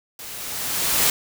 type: noise with level ramp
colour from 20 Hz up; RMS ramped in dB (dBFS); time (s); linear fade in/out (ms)
white; -37 to -17; 0.19-1.1; 2
effects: none